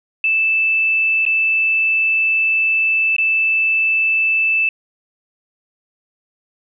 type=tone with dropouts; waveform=sine; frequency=2637 Hz; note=E7; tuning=in tune; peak=-13 dBFS; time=0.24-4.69 s; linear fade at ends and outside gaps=2 ms; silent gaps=1.253-1.263 / 3.165-3.183 s; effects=none